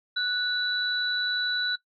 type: tone pair together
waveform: sine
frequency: 1480 / 3951 Hz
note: F#6 / B7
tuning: 0 / 0 cents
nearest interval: octave + perfect fourth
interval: 1700 cents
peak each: -27 dBFS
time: 0.16-1.76 s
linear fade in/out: 10 ms
effects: noise-tail reverb RT60 0.1 s tail -18 dB re dry